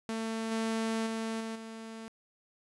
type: tone with level steps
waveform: sawtooth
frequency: 223.9 Hz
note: A3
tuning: 30 cents sharp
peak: -29 / -26 / -29 / -32 / -38 dBFS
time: 0.09-2.08 s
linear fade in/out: 0 ms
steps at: 0.51 / 1.06 / 1.4 / 1.55 s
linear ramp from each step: 10 ms
effects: resampled to 24000 Hz + 11-bit